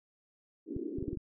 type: band-pass noise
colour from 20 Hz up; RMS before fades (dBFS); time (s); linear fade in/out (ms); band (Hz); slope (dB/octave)
pink; -39; 0.66-1.17; 50; 270 to 380; 48
type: clicks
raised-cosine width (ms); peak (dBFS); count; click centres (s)
5; -26; 6; 0.765 / 0.985 / 1.026 / 1.081 / 1.131 / 1.172
effects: none